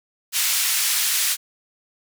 white band-pass noise, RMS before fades -21 dBFS, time 0.32-1.37 s, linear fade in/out 50 ms, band 1800 to 13000 Hz, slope 12 dB/octave, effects none

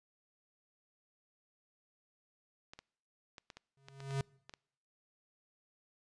clicks, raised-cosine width 0.2 ms, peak -32 dBFS, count 10, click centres 2.735 / 2.79 / 3.382 / 3.502 / 3.57 / 3.885 / 4.004 / 4.108 / 4.495 / 4.538 s
square tone with exponential growth, 136.9 Hz, C#3, 21 cents flat, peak -31 dBFS, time 3.77-4.21 s, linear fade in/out 2 ms, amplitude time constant 94 ms
effects noise-tail reverb RT60 0.8 s tail -26 dB re dry + resampled to 22050 Hz

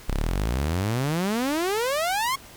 sawtooth exponential sweep, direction up, 30.29 to 1110 Hz, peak -19 dBFS, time 0.08-2.36 s, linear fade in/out 10 ms, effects pink hiss -46 dBFS RMS until 2.56 s

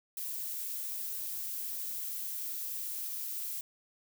violet noise, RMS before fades -38 dBFS, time 0.17-3.61 s, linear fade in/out 2 ms, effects none

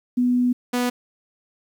sine / sawtooth tone pair in turn, 247 / 246 Hz, B3 / B3, 0 / -7 cents, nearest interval unison, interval 7 cents, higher first, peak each -16 dBFS, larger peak neither, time 0.17-0.53 / 0.73-0.9 s, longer first, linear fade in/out 10 ms, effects 9-bit

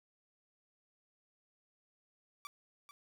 sawtooth tone with echo, 1158 Hz, D6, 25 cents flat, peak -40 dBFS, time 2.45-2.47 s, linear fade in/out 0 ms, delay 440 ms, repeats 1, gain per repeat -10 dB, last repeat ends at 2.91 s, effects none

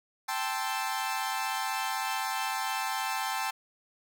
sawtooth chord, A minor seventh, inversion third, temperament equal, 784 / 880 / 1046.5 / 1318.5 Hz, G5 / A5 / C6 / E6, 0 / 0 / 0 / 0 cents, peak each -31 / -30 / -33 / -35 dBFS, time 0.28-3.51 s, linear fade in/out 10 ms, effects none

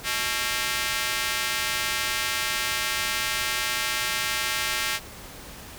square tone with high-pass filter, 123.47 Hz, B2, in tune, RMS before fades -27 dBFS, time 0.03-5 s, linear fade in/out 50 ms, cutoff 1900 Hz, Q 1, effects pink hiss -42 dBFS RMS until 5.78 s

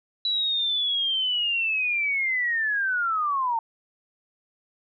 sine linear sweep, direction down, 3951 to 891 Hz, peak -22 dBFS, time 0.25-3.59 s, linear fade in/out 2 ms, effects none

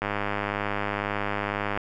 click train, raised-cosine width 0.5 ms, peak -12 dBFS, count 180, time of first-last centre 0.02-1.775 s, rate 102 Hz, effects none

